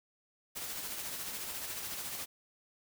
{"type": "noise with tremolo", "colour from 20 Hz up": "white", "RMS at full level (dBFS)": -39, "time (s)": [0.55, 2.26], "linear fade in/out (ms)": 20, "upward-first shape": "sine", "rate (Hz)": 14, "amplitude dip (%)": 35, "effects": []}